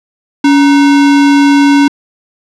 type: tone with sample-and-hold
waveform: sine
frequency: 283 Hz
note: C#4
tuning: 36 cents sharp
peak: -3 dBFS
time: 0.44-1.88 s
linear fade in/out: 5 ms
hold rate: 1225 Hz
effects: low-pass 5000 Hz 12 dB/octave